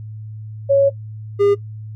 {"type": "tone pair in turn", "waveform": ["sine", "triangle"], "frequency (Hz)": [554.4, 404.3], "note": ["C#5", "G#4"], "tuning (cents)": [0, -46], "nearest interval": "perfect fourth", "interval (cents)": 546, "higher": "first", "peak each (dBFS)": -9, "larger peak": "neither", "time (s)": [[0.69, 0.9], [1.39, 1.55]], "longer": "first", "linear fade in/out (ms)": 20, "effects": ["noise-tail reverb RT60 0.1 s tail -17 dB re dry", "added 108 Hz sine -29 dBFS peak until 1.95 s"]}